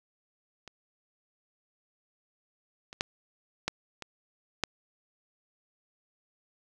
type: clicks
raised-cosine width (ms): 0.2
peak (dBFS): -27 / -26 / -10 / -11 / -22 / -9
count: 6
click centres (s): 0.677 / 2.929 / 3.009 / 3.68 / 4.023 / 4.637
effects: none